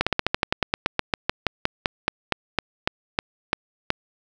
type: slowing click train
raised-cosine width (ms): 0.3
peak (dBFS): -3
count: 24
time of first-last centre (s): 0.01-3.904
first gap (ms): 56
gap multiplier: 1.09
effects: none